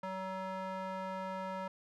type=tone with band-pass filter; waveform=square; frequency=188.9 Hz; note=F#3; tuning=36 cents sharp; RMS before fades=-40 dBFS; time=0.03-1.68 s; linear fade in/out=5 ms; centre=920 Hz; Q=1.5; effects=none